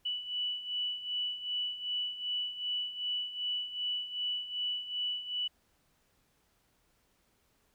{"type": "beating tone pair", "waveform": "sine", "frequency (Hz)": [2960, 2962.6], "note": ["F#7", "F#7"], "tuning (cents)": [0, 2], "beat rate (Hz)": 2.6, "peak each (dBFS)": [-39, -34], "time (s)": [0.05, 5.48], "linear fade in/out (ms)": 10, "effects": ["pink hiss -72 dBFS RMS until 7.74 s"]}